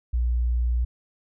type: tone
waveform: sine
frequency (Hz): 60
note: B1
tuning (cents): -49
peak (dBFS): -20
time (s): 0.13-0.85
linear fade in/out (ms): 10
effects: none